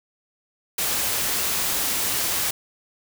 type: noise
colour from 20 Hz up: white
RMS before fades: -24 dBFS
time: 0.78-2.51 s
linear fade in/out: 5 ms
effects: none